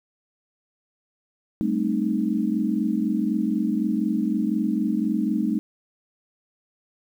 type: chord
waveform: sine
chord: A half-diminished seventh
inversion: third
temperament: equal with one note detuned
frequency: 196 / 220 / 261.6 / 307.7 Hz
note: G3 / A3 / C4 / Eb4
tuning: 0 / 0 / 0 / -19 cents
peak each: -27 / -24 / -29 / -26 dBFS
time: 1.61-5.59 s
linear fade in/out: 0 ms
effects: 9-bit